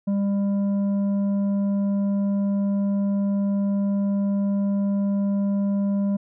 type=tone with tanh clipping; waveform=sine; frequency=199.7 Hz; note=G3; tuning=32 cents sharp; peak=-21 dBFS; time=0.07-6.17 s; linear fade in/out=10 ms; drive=7 dB; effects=none